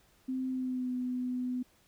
sine tone with pitch glide, 259.5 to 250.7 Hz, C4 to B3, -14 to +26 cents, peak -31 dBFS, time 0.28-1.63 s, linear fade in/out 10 ms, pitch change -60 cents, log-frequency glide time 0.49-0.93 s, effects pink hiss -66 dBFS RMS until 1.87 s

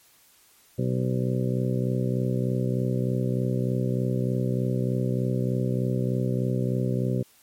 harmonic tone, 63.3 Hz, B1, 43 cents sharp, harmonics 2 / 3 / 4 / 5 / 6 / 7 / 8 / 9, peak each -25 / -29 / -32 / -40 / -32 / -43 / -34 / -40 dBFS, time 0.78-7.23 s, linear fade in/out 10 ms, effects white hiss -58 dBFS RMS until 7.42 s + MP3 64 kbps

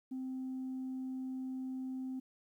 sine tone, 260 Hz, C4, 11 cents flat, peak -36 dBFS, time 0.11-2.2 s, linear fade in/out 10 ms, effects tanh soft clip ceiling -35 dBFS + 12-bit

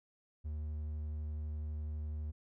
triangle tone, 76 Hz, D#2, 40 cents flat, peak -35 dBFS, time 0.44-2.32 s, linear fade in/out 20 ms, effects none

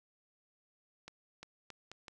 accelerating click train, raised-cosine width 0.2 ms, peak -30 dBFS, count 5, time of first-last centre 1.08-2.082 s, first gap 350 ms, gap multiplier 0.78, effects none

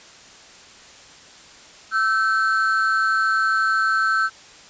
triangle ring-modulated tone, 1433 Hz, F6, 44 cents sharp, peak -12 dBFS, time 1.91-4.3 s, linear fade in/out 50 ms, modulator 106 Hz, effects white hiss -45 dBFS RMS until 4.69 s + resampled to 16000 Hz

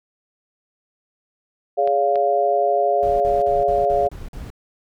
sine chord, Db major, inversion second, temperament equal with one note detuned, 415.3 / 566.7 / 698.5 Hz, Ab4 / Db5 / F5, 0 / +38 / 0 cents, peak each -22 / -20 / -18 dBFS, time 1.77-4.09 s, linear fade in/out 20 ms
clicks, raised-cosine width 0.3 ms, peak -20 dBFS, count 2, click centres 1.875 / 2.157 s
brown noise bursts, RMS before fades -33 dBFS, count 7, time 3.03-4.502 s, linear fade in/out 0 ms, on 170 ms, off 47 ms
effects none

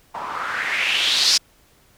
blue noise with low-pass filter sweep, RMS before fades -21 dBFS, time 0.14-1.38 s, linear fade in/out 10 ms, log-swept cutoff 870 to 5300 Hz, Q 4, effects pink hiss -56 dBFS RMS until 1.97 s

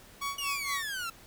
sawtooth tone with tremolo, 1124 Hz, C#6, 24 cents sharp, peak -27 dBFS, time 0.21-0.83 s, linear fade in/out 10 ms, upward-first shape sine, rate 4.3 Hz, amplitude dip 90%
sawtooth exponential sweep, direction down, 2940 to 1318.5 Hz, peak -30 dBFS, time 0.38-1.1 s, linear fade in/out 5 ms
effects pink hiss -54 dBFS RMS until 1.26 s

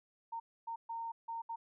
sine tone bursts at uneven times, 918 Hz, A#5, 27 cents flat, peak -38 dBFS, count 5, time 0.32-0.4 / 0.67-0.76 / 0.89-1.12 / 1.28-1.42 / 1.49-1.56 s, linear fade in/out 10 ms, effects none

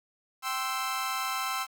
sawtooth chord, C major, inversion second, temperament equal with one note detuned, 778.1 / 1046.5 / 1318.5 Hz, G5 / C6 / E6, -13 / 0 / 0 cents, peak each -33 / -30 / -29 dBFS, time 0.42-1.67 s, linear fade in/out 50 ms, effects 9-bit

